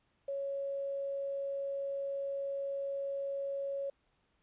sine tone with quantisation, 554.4 Hz, C#5, in tune, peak -34 dBFS, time 0.28-3.9 s, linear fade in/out 5 ms, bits 10, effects pink hiss -75 dBFS RMS until 4.42 s + resampled to 8000 Hz

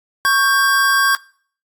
square tone pair together, 1108.7 / 1584.8 Hz, C#6 / G6, 0 / +18 cents, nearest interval tritone, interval 618 cents, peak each -17 / -15 dBFS, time 0.25-1.15 s, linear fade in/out 0 ms, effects noise-tail reverb RT60 0.5 s tail -22 dB re dry + AAC 64 kbps

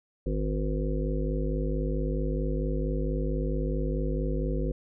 harmonic tone with a mistuned harmonic, 51.91 Hz, G#1, in tune, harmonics 1 / 3 / 5 / 7 / 9 / 10, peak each -28 / -33 / -35 / -36 / -38 / -38 dBFS, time 0.26-4.72 s, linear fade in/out 5 ms, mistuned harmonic 10, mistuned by -25 cents, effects none

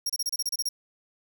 sawtooth tone bursts, 5588 Hz, F8, in tune, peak -23 dBFS, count 10, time 0.06-0.69 s, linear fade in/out 5 ms, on 36 ms, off 30 ms, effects none

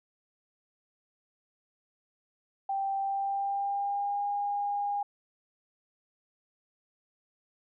sine tone with pitch glide, 784 to 813.1 Hz, G5 to G#5, 0 to -37 cents, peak -28 dBFS, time 2.69-5.03 s, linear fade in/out 5 ms, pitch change +63 cents, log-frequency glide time 2.99-4.25 s, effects none

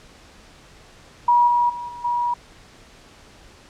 sine tone with level steps, 962 Hz, B5, 46 cents flat, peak -12 / -15 / -28 / -33 / -19 dBFS, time 1.28-2.34 s, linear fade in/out 5 ms, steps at 1.47 / 1.69 / 1.88 / 2.04 s, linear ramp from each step 10 ms, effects pink hiss -48 dBFS RMS until 3.69 s + low-pass 7000 Hz 12 dB/octave

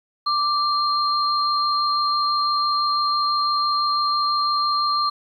sine tone pair together, 1176 / 4191 Hz, D6 / C8, +2 / +2 cents, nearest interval octave + minor seventh, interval 2200 cents, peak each -19 / -24 dBFS, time 0.26-5.1 s, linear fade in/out 10 ms, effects 9-bit

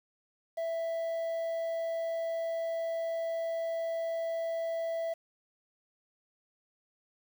triangle tone with quantisation, 661 Hz, E5, 5 cents sharp, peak -29 dBFS, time 0.57-5.14 s, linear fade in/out 10 ms, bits 9, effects none

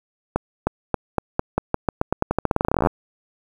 accelerating click train, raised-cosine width 1 ms, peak -4 dBFS, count 29, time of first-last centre 0.36-2.871 s, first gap 310 ms, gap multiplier 0.88, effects 7-bit

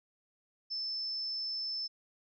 sine tone, 5274 Hz, E8, in tune, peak -34 dBFS, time 0.7-1.88 s, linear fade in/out 20 ms, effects none

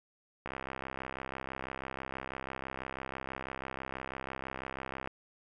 click train, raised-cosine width 0.5 ms, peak -23 dBFS, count 306, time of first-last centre 0.46-5.074 s, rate 66.1 Hz, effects none

